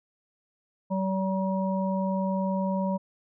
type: harmonic tone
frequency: 190.7 Hz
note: G3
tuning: 47 cents flat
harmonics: 1 / 3 / 5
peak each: -26 / -31 / -33 dBFS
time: 0.9-2.98 s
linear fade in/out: 20 ms
effects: none